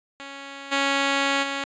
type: tone with level steps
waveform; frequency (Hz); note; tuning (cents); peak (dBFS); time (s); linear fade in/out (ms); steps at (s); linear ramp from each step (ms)
5% pulse; 277; C#4; -1; -25 / -9 / -15; 0.2-1.64; 0; 0.71 / 1.42; 20
effects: resampled to 16000 Hz